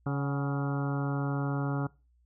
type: harmonic tone with a mistuned harmonic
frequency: 140 Hz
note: C#3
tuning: 18 cents sharp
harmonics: 1 / 2 / 3 / 4 / 5 / 6 / 7 / 8 / 9 / 10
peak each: -29 / -34 / -41 / -43 / -43 / -44 / -48 / -46 / -44 / -45 dBFS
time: 0.06-1.87 s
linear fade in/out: 5 ms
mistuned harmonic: 5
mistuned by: +64 cents
effects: noise-tail reverb RT60 0.3 s tail -22 dB re dry + added 60 Hz sine -63 dBFS peak until 2.25 s